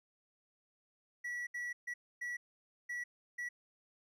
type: tone bursts at uneven times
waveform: triangle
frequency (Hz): 1940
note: B6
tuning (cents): -31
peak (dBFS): -36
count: 6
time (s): 1.24-1.47 / 1.54-1.73 / 1.87-1.94 / 2.21-2.37 / 2.89-3.04 / 3.38-3.49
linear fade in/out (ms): 10
effects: none